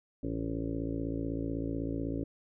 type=harmonic tone; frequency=56 Hz; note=A1; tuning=31 cents sharp; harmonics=1 / 2 / 3 / 5 / 6 / 7 / 8 / 9 / 10; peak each=-40 / -40 / -42 / -35 / -41 / -46 / -44 / -47 / -47 dBFS; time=0.23-2.24 s; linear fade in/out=5 ms; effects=none